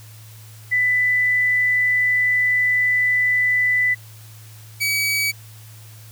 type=tone pair in turn; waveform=sine / sawtooth; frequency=1992 / 2277 Hz; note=B6 / C#7; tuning=+14 / +46 cents; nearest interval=major second; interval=232 cents; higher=second; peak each=-15 dBFS; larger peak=neither; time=0.71-3.95 / 4.8-5.32 s; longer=first; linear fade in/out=20 ms; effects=added 109 Hz sine -40 dBFS peak until 6.11 s + white hiss -47 dBFS RMS until 6.11 s